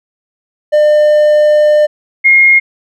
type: tone pair in turn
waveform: triangle / sine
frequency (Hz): 601 / 2142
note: D5 / C7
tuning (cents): +40 / +40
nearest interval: octave + minor seventh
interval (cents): 2200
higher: second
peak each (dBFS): -3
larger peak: neither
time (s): 0.72-1.87 / 2.24-2.6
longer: first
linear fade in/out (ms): 20
effects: none